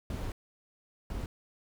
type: noise bursts at uneven times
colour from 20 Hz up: brown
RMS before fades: -36 dBFS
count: 2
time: 0.1-0.32 / 1.1-1.26 s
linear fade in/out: 2 ms
effects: none